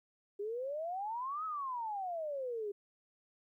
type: exponential two-way sweep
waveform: sine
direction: up then down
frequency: 396.5 to 1304 to 396.5 Hz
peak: -36 dBFS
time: 0.39-2.72 s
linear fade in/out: 10 ms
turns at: 1.45 s
effects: 13-bit